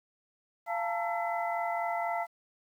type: tone cluster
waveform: sine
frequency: 690 / 876 / 920 / 1338 / 2020 Hz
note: F5 / A5 / A#5 / E6 / B6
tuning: -21 / -8 / -23 / +25 / +39 cents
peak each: -32 / -36 / -38 / -40 / -39 dBFS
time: 0.66-2.27 s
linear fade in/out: 50 ms
effects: 10-bit